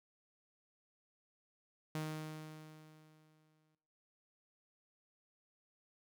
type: tone with exponential decay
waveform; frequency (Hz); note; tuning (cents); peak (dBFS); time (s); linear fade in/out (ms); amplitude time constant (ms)
sawtooth; 155.56; D#3; 0; -33; 1.95-3.75; 2; 390
effects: noise-tail reverb RT60 0.7 s tail -17 dB re dry